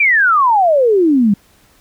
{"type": "exponential sweep", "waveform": "sine", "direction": "down", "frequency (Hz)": [2420, 193.2], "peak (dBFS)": -8, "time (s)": [0, 1.34], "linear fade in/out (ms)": 5, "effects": ["pink hiss -51 dBFS RMS until 1.8 s"]}